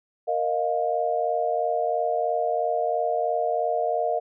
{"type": "chord", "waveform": "sine", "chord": "Bb suspended fourth", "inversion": "none", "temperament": "equal with one note detuned", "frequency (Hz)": [466.2, 622.3, 705.3], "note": ["Bb4", "Eb5", "F5"], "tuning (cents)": [0, 0, 17], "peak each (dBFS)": [-28, -26, -25], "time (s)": [0.27, 4.2], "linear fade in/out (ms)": 20, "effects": []}